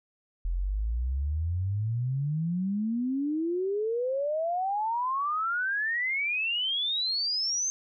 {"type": "exponential sweep", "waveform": "sine", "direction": "up", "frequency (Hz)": [41.2, 6350], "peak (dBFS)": -26, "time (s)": [0.45, 7.7], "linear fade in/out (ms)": 0, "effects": []}